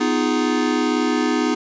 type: chord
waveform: square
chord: F half-diminished seventh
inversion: second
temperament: equal with one note detuned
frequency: 249.2 / 311.1 / 349.2 / 415.3 Hz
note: Cb4 / Eb4 / F4 / Ab4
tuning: +16 / 0 / 0 / 0 cents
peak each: -22 / -22 / -27 / -26 dBFS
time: 0-1.55 s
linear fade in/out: 10 ms
effects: resampled to 16000 Hz + 8-bit